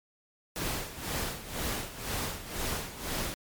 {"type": "noise with tremolo", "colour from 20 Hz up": "pink", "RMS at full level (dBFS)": -32, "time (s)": [0.56, 3.34], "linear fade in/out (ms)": 0, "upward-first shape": "sine", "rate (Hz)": 2, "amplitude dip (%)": 75, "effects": ["MP3 96 kbps"]}